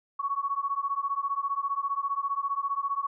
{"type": "beating tone pair", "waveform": "sine", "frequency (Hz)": [1108.7, 1123.7], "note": ["C#6", "C#6"], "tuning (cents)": [0, 23], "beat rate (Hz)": 15, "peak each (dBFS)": -30, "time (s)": [0.19, 3.07], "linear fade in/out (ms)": 10, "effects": []}